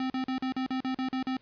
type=tone bursts; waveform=square; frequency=260 Hz; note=C4; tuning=11 cents flat; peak=-29 dBFS; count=10; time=0-1.369 s; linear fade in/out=2 ms; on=100 ms; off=41 ms; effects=pink hiss -63 dBFS RMS until 1.41 s + resampled to 11025 Hz

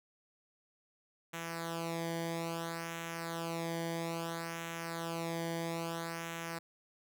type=tone with flanger; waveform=sawtooth; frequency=166.6 Hz; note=E3; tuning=19 cents sharp; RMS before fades=-39 dBFS; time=1.33-6.59 s; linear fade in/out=10 ms; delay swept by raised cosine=0.21 to 0.76 ms; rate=0.6 Hz; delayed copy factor=-0.75; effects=none

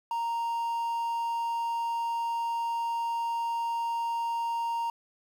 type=tone with quantisation; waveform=triangle; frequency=930 Hz; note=A#5; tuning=4 cents flat; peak=-26 dBFS; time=0.11-4.9 s; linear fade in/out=2 ms; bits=9; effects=none

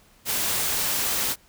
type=noise; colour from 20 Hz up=white; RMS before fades=-25 dBFS; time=0.25-1.36 s; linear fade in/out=50 ms; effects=pink hiss -57 dBFS RMS until 1.48 s

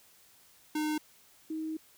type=tone pair in turn; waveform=square / sine; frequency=305.5 / 315.9 Hz; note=D#4 / D#4; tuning=-32 / +26 cents; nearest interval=minor second; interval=58 cents; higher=second; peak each=-30 / -33 dBFS; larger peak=first; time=0.75-0.98 / 1.5-1.77 s; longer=second; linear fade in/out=5 ms; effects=white hiss -61 dBFS RMS until 1.97 s

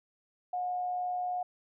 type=tone with amplitude modulation; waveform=sine; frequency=723 Hz; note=F#5; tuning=40 cents flat; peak=-29 dBFS; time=0.53-1.43 s; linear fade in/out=5 ms; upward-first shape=sine; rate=123 Hz; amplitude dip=30%; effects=none

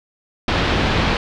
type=low-pass noise; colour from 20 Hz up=pink; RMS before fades=-18 dBFS; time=0.48-1.17 s; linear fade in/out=2 ms; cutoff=4100 Hz; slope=24 dB/octave; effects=none

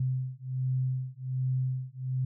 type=beating tone pair; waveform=sine; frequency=128.7 / 130 Hz; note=C3 / C3; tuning=-28 / -11 cents; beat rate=1.3 Hz; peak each=-31 dBFS; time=0-2.25 s; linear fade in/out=5 ms; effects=none

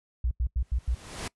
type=tone bursts; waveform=sine; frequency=60.2 Hz; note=B1; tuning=44 cents flat; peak=-23 dBFS; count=5; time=0.24-0.947 s; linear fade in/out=5 ms; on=71 ms; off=88 ms
type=noise with exponential growth; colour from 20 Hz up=pink; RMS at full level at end=-33 dBFS; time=0.59-1.28 s; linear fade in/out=5 ms; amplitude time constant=150 ms
effects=noise-tail reverb RT60 0.1 s tail -23 dB re dry + resampled to 24000 Hz

